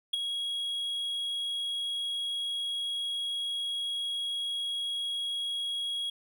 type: tone with ADSR envelope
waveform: triangle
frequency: 3311 Hz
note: G#7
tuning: 6 cents flat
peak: -21 dBFS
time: 0.13-6.1 s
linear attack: 9 ms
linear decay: 11 ms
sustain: -8 dB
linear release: 5 ms
effects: none